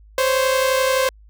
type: tone pair together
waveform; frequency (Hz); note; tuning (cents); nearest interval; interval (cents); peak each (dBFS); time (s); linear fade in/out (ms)
sawtooth; 520.4 / 552; C5 / C#5; -9 / -7; minor second; 102; -13 / -19; 0.18-1.09; 2
effects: added 52 Hz sine -44 dBFS peak until 1.29 s